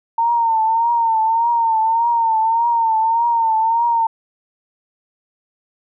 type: tone with vibrato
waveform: sine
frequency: 912 Hz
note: A#5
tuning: 38 cents flat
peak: -13 dBFS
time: 0.18-4.07 s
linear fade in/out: 5 ms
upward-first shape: triangle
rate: 1.7 Hz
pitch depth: 71 cents each way
effects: none

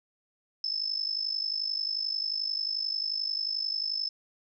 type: tone with amplitude modulation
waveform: sine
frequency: 5250 Hz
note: E8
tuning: 8 cents flat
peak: -25 dBFS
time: 0.64-4.09 s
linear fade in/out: 2 ms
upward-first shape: sine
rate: 51.3 Hz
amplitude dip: 80%
effects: none

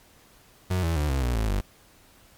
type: tone with pitch steps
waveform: 35% pulse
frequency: 91.8 / 82.73 / 74.56 / 67.2 / 60.57 / 54.58 / 49.19 Hz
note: F#2 / E2 / D2 / C2 / B1 / A1 / G1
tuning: -13 / +7 / +27 / +47 / -33 / -13 / +7 cents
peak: -21 dBFS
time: 0.7-1.61 s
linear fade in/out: 10 ms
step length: 130 ms
effects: pink hiss -56 dBFS RMS until 2.37 s + MP3 96 kbps

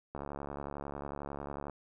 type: click train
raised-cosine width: 1 ms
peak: -26 dBFS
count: 111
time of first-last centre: 0.15-1.697 s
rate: 71.1 Hz
effects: none

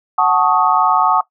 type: chord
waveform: sine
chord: D# half-diminished seventh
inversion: first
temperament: equal with one note detuned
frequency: 740 / 880 / 1108.7 / 1252.4 Hz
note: F#5 / A5 / C#6 / D#6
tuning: 0 / 0 / 0 / +11 cents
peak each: -16 dBFS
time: 0.18-1.21 s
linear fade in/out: 5 ms
effects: noise-tail reverb RT60 0.1 s tail -18 dB re dry

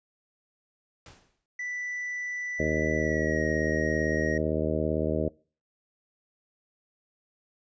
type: noise with exponential decay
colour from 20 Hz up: pink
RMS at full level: -46 dBFS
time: 1.06-1.46 s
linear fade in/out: 2 ms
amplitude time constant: 85 ms
type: tone with pitch glide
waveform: triangle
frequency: 1975.5 to 1881.9 Hz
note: B6 to A#6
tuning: 0 to +16 cents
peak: -30 dBFS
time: 1.59-4.38 s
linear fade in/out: 5 ms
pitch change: -84 cents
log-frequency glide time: 2.96-3.43 s
type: harmonic tone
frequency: 77.78 Hz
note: D#2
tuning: in tune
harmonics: 1 / 2 / 3 / 4 / 5 / 6 / 7 / 8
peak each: -33 / -33 / -33 / -33 / -33 / -33 / -33 / -33 dBFS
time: 2.59-5.29 s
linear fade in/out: 10 ms
effects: noise-tail reverb RT60 0.4 s tail -24 dB re dry + resampled to 16000 Hz

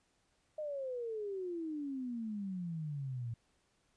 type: exponential sweep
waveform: sine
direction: down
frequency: 622.3 to 113.5 Hz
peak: -37 dBFS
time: 0.58-3.34 s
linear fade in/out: 5 ms
effects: pink hiss -75 dBFS RMS until 3.96 s + resampled to 22050 Hz

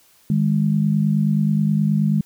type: tone pair together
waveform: sine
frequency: 155.56 / 205 Hz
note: D#3 / G#3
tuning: 0 / -22 cents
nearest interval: perfect fourth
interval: 478 cents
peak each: -18 dBFS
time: 0.3-2.21 s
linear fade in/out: 2 ms
effects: white hiss -55 dBFS RMS until 2.25 s

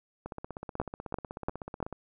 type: two click trains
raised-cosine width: 1 ms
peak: -15 / -24 dBFS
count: 4 / 28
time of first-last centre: 0.8-1.827 / 0.26-1.927 s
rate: 2.92 / 16.2 Hz
effects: none

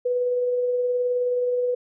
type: tone with tremolo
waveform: sine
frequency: 493.6 Hz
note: B4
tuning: 1 cent flat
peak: -19 dBFS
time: 0.05-1.75 s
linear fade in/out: 10 ms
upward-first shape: sine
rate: 19 Hz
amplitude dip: 25%
effects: none

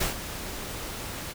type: noise with ADSR envelope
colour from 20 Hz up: pink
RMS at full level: -25 dBFS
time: 0-1.34 s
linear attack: 10 ms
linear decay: 130 ms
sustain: -11 dB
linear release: 31 ms
effects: none

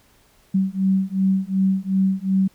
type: beating tone pair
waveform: sine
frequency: 190 / 192.7 Hz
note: F#3 / G3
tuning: +46 / -29 cents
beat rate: 2.7 Hz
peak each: -20 dBFS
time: 0.54-2.48 s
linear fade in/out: 10 ms
effects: pink hiss -57 dBFS RMS until 2.54 s

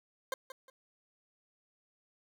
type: tone with echo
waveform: 20% pulse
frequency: 526 Hz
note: C5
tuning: 9 cents sharp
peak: -28 dBFS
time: 0.32-0.34 s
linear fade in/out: 2 ms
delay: 180 ms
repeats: 2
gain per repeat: -11 dB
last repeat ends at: 0.7 s
effects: none

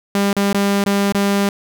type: tone with dropouts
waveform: sawtooth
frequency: 200 Hz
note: G3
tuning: 35 cents sharp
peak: -10 dBFS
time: 0.15-1.49 s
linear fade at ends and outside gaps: 2 ms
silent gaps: 0.33-0.366 / 0.529-0.545 / 0.84-0.862 / 1.123-1.147 s
effects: none

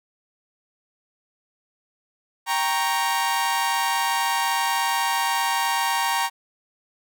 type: chord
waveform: sawtooth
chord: G diminished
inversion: none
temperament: equal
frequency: 784 / 932.3 / 1108.7 Hz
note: G5 / Bb5 / Db6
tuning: 0 / 0 / 0 cents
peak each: -23 / -19 / -25 dBFS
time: 2.46-6.3 s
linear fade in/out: 50 ms
effects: none

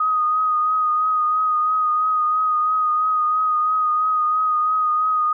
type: tone with vibrato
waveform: sine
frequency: 1247 Hz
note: D#6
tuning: 3 cents sharp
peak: -16 dBFS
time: 0-5.33 s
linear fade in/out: 5 ms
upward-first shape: triangle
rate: 3 Hz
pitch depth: 30 cents each way
effects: none

